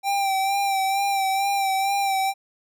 square tone with vibrato, 784 Hz, G5, in tune, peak -21 dBFS, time 0.03-2.34 s, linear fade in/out 50 ms, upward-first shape sine, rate 2.2 Hz, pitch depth 35 cents each way, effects none

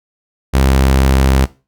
sawtooth tone, 66.5 Hz, C2, 29 cents sharp, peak -5 dBFS, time 0.53-1.46 s, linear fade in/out 20 ms, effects noise-tail reverb RT60 0.3 s tail -19 dB re dry

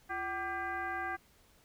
sine tone with frequency modulation, 1179 Hz, D6, 6 cents sharp, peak -34 dBFS, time 0.09-1.17 s, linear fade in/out 20 ms, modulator 417 Hz, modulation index 1.7, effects pink hiss -65 dBFS RMS until 1.64 s

